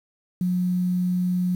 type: tone with quantisation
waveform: sine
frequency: 180.5 Hz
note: F#3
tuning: 43 cents flat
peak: -20 dBFS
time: 0.41-1.55 s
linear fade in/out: 2 ms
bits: 8
effects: none